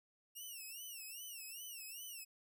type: tone with vibrato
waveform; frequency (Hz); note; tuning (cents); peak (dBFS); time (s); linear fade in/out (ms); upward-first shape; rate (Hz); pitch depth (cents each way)
5% pulse; 2770; F7; -15; -39; 0.35-2.25; 20; sine; 2.5; 150
effects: none